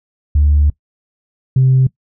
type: tone pair in turn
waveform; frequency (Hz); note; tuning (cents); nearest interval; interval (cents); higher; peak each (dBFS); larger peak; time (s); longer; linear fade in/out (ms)
sine; 73.42 / 130.82; D2 / C3; 0 / 0; minor seventh; 1000; second; -7 / -6; second; 0.35-0.7 / 1.56-1.87; first; 5
effects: noise-tail reverb RT60 0.1 s tail -21 dB re dry + tanh soft clip ceiling -4 dBFS